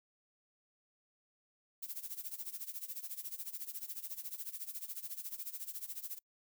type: noise with tremolo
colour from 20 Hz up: violet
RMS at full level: -41 dBFS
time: 1.82-6.19 s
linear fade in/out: 10 ms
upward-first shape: sine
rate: 14 Hz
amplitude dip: 85%
effects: noise-tail reverb RT60 0.1 s tail -26 dB re dry